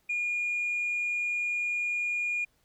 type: tone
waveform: sine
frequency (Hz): 2430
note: D#7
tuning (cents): -42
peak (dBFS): -26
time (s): 0.09-2.45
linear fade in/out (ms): 10
effects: tanh soft clip ceiling -24 dBFS + pink hiss -70 dBFS RMS until 2.64 s